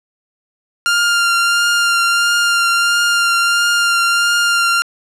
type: tone with vibrato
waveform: sawtooth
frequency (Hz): 1396.9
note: F6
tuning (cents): 0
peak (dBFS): -8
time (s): 0.86-4.82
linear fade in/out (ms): 0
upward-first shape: triangle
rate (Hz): 1.5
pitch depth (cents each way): 18
effects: low-pass 10000 Hz 12 dB/octave